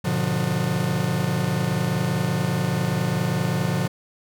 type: chord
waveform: 45% pulse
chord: G# diminished seventh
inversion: none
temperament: just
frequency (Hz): 103.83 / 124.59 / 149.51 / 179.41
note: G#2 / B2 / D3 / F3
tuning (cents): 0 / +16 / +31 / +47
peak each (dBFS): -31 / -27 / -26 / -25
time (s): 0.04-3.88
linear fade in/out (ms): 10
effects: none